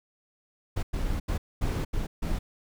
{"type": "noise bursts at uneven times", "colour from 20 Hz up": "brown", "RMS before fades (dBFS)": -28, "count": 6, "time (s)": [[0.76, 0.83], [0.93, 1.2], [1.28, 1.38], [1.61, 1.85], [1.93, 2.07], [2.22, 2.39]], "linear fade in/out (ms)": 10, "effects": []}